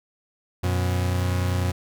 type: tone pair together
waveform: 40% pulse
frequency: 90.35 / 120.6 Hz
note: F#2 / B2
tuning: -41 / -41 cents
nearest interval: perfect fourth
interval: 500 cents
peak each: -21 / -28 dBFS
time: 0.63-1.72 s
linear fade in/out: 10 ms
effects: none

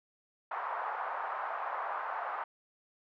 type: band-pass noise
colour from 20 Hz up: white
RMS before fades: -37 dBFS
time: 0.51-2.44 s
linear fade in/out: 5 ms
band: 730 to 1200 Hz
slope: 24 dB/octave
effects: none

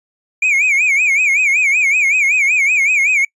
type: tone with vibrato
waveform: triangle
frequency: 2331 Hz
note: D7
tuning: 14 cents flat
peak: -9 dBFS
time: 0.42-3.25 s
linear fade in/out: 5 ms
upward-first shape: sine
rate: 5.3 Hz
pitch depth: 150 cents each way
effects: noise-tail reverb RT60 0.1 s tail -25 dB re dry + resampled to 24000 Hz

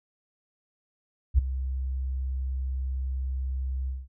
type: tone with ADSR envelope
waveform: sine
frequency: 65.41 Hz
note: C2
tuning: in tune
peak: -13 dBFS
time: 1.34-4.08 s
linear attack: 43 ms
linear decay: 11 ms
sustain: -14 dB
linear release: 200 ms
effects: none

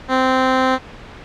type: tone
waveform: 10% pulse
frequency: 260 Hz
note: C4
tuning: 11 cents flat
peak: -5 dBFS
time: 0.08-0.79 s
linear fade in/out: 50 ms
effects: pink hiss -37 dBFS RMS until 1.24 s + low-pass 3000 Hz 12 dB/octave

